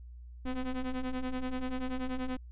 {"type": "ring-modulated tone", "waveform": "square", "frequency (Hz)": 126.8, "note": "B2", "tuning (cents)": 46, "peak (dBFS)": -30, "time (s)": [0.45, 2.37], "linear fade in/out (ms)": 5, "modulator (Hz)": 132, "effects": ["added 60 Hz sine -45 dBFS peak until 2.51 s", "resampled to 8000 Hz"]}